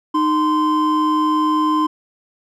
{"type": "tone pair together", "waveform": "triangle", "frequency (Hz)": [308.3, 1037], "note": ["D#4", "C6"], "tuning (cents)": [-16, -16], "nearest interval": "octave + major sixth", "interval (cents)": 2100, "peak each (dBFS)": -15, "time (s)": [0.14, 1.87], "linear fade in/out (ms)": 10, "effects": []}